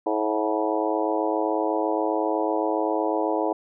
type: harmonic tone with a mistuned harmonic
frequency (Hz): 107.8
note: A2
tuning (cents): -35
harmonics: 3 / 4 / 5 / 6 / 7 / 8 / 9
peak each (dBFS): -27 / -28 / -29 / -30 / -30 / -31 / -32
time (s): 0.06-3.53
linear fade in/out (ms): 5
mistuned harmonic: 7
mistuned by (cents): -50
effects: none